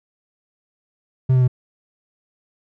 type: tone with pitch steps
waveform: triangle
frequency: 130 / 127.84 / 125.72 Hz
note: C3 / C3 / B2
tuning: -11 / -40 / +31 cents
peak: -10 dBFS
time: 1.29-1.479 s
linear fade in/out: 10 ms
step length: 63 ms
effects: none